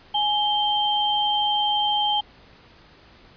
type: tone pair together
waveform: sine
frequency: 837 / 3144 Hz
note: G#5 / G7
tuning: +13 / +4 cents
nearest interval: octave + major seventh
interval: 2291 cents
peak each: -22 dBFS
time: 0.14-2.21 s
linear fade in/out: 10 ms
effects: pink hiss -51 dBFS RMS until 3.36 s + resampled to 11025 Hz